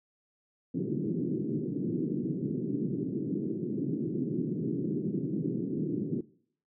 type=band-pass noise; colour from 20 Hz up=white; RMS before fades=-32 dBFS; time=0.74-6.21 s; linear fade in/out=5 ms; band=130 to 370 Hz; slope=48 dB/octave; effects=noise-tail reverb RT60 0.6 s tail -21 dB re dry